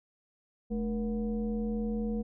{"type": "tone with frequency modulation", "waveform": "sine", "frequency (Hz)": 217.1, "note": "A3", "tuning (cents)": -23, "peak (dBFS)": -29, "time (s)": [0.7, 2.23], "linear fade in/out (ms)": 20, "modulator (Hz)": 259, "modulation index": 0.82, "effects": []}